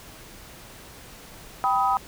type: chord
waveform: sine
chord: G augmented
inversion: none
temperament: equal with one note detuned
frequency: 784 / 987.8 / 1261.9 Hz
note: G5 / B5 / D#6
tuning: 0 / 0 / +24 cents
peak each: -23 / -24 / -24 dBFS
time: 1.64-1.97 s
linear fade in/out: 0 ms
effects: pink hiss -45 dBFS RMS until 2.07 s